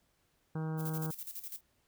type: harmonic tone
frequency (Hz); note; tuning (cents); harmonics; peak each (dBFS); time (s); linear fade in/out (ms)
158.2; D#3; +29; 1 / 2 / 3 / 4 / 5 / 6 / 7 / 8 / 9 / 10; -34 / -45 / -45 / -56 / -50 / -53 / -55 / -56 / -56 / -58; 0.55-1.11; 5
type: noise with tremolo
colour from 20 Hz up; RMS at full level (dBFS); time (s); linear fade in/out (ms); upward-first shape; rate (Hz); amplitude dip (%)
violet; -42; 0.77-1.61; 50; square; 12; 70
effects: pink hiss -74 dBFS RMS until 1.87 s